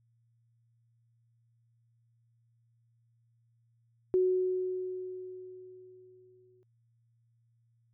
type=tone with exponential decay; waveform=sine; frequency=369.4 Hz; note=F#4; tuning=3 cents flat; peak=-22 dBFS; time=4.14-6.63 s; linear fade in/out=0 ms; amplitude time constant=540 ms; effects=added 116 Hz sine -67 dBFS peak until 7.93 s